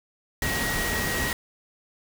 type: tone in noise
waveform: sine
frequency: 1900 Hz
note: A#6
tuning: 33 cents sharp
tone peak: -29 dBFS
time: 0.42-1.33 s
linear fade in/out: 2 ms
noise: pink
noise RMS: -28 dBFS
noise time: 0.42-1.33 s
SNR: -4 dB
effects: none